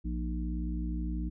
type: harmonic tone with a mistuned harmonic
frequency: 58.6 Hz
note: A#1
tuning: 10 cents sharp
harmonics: 1 / 3 / 4 / 5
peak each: -32 / -38 / -43 / -40 dBFS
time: 0.04-1.3 s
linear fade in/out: 20 ms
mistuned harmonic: 5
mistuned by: +76 cents
effects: none